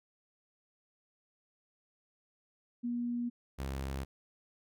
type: tone pair in turn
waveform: sine / sawtooth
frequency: 240.1 / 67.38 Hz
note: B3 / C#2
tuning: -49 / -49 cents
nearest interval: octave + minor seventh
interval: 2200 cents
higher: first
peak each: -32 / -32 dBFS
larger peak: neither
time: 2.83-3.3 / 3.58-4.05 s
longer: neither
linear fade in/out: 20 ms
effects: none